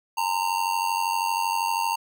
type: tone with amplitude modulation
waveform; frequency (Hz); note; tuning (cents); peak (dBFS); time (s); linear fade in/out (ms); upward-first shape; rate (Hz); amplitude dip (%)
square; 919; A#5; -25; -20; 0.17-1.96; 10; sine; 92.7; 80
effects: none